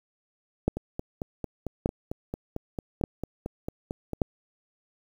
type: two click trains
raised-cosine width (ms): 2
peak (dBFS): -18 / -9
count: 16 / 4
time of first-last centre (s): 0.77-4.133 / 0.68-4.218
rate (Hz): 4.46 / 0.848
effects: 8-bit